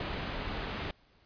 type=low-pass noise; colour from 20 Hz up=pink; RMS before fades=-37 dBFS; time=0-0.91 s; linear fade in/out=2 ms; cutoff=3900 Hz; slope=24 dB/octave; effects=pink hiss -65 dBFS RMS until 1.25 s + resampled to 11025 Hz